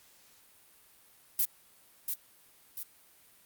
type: noise with echo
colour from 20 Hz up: violet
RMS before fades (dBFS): -27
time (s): 1.39-1.45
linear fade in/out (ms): 2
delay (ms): 690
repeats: 2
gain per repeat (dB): -6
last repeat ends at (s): 2.83
effects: white hiss -61 dBFS RMS until 3.45 s + Opus 48 kbps